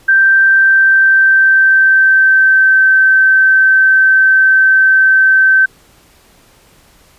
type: tone with pitch glide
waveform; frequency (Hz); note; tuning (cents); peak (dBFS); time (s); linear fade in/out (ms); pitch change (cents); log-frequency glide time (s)
sine; 1568 to 1545.5; G6 to G6; 0 to -25; -5; 0.08-5.66; 10; -25; 0.42-2.85
effects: pink hiss -47 dBFS RMS until 7.18 s + resampled to 32000 Hz